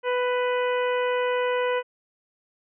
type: harmonic tone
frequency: 496 Hz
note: B4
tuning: 7 cents sharp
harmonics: 1 / 2 / 3 / 4 / 5 / 6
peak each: -23 / -29 / -33 / -35 / -37 / -39 dBFS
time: 0.03-1.83 s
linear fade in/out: 50 ms
effects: none